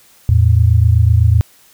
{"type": "tone pair together", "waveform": "sine", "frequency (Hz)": [83.5, 111.46], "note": ["E2", "A2"], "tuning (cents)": [23, 23], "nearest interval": "perfect fourth", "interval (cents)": 500, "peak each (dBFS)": -10, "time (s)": [0.29, 1.41], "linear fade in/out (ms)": 0, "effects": ["white hiss -48 dBFS RMS until 1.73 s"]}